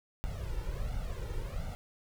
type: noise with flanger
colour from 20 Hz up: brown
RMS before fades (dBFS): -36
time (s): 0.24-1.75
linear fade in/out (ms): 0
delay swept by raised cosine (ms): 1.4 to 2.21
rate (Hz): 1.4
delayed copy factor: +0.85
effects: none